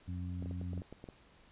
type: harmonic tone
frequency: 89.4 Hz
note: F2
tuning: 41 cents sharp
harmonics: 1 / 2 / 3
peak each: -38 / -44 / -48 dBFS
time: 0.07-0.82 s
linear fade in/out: 20 ms
type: clicks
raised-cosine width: 2 ms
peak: -33 dBFS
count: 10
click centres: 0.425 / 0.459 / 0.511 / 0.614 / 0.733 / 0.777 / 0.819 / 0.926 / 1.041 / 1.088 s
effects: pink hiss -63 dBFS RMS until 1.51 s + resampled to 8000 Hz